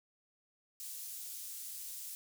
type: high-pass noise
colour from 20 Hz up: pink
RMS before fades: -45 dBFS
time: 0.8-2.15 s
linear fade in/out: 0 ms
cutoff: 8000 Hz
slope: 12 dB/octave
effects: none